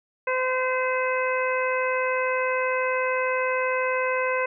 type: harmonic tone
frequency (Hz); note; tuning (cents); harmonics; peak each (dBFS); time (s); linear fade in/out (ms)
513; C5; -34; 1 / 2 / 3 / 4 / 5; -25 / -28 / -30 / -31 / -32; 0.27-4.46; 5
effects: none